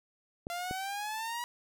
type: clicks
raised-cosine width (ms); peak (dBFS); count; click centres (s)
2; -24; 2; 0.469 / 0.711
type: exponential sweep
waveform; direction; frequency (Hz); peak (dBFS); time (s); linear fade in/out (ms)
sawtooth; up; 687 to 970; -31; 0.5-1.44; 0
effects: none